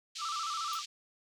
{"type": "band-pass noise", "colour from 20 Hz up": "pink", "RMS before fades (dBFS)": -42, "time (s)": [0.15, 0.86], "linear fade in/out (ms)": 10, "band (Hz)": [3100, 6200], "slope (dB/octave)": 24}
{"type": "tone with vibrato", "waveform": "sine", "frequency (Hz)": 1249, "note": "D#6", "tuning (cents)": 6, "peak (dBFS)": -34, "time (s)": [0.18, 0.83], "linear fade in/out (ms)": 50, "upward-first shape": "square", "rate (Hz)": 14, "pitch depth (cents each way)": 92}
{"type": "tone with exponential decay", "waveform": "10% pulse", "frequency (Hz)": 3305, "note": "G#7", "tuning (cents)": -9, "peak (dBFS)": -32, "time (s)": [0.73, 0.83], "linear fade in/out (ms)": 2, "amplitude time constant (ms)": 21}
{"effects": []}